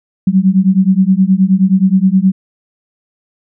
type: beating tone pair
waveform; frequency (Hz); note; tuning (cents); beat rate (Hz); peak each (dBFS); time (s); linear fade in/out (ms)
sine; 185 / 194.5; F#3 / G3; 0 / -13; 9.5; -10; 0.27-2.32; 5
effects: none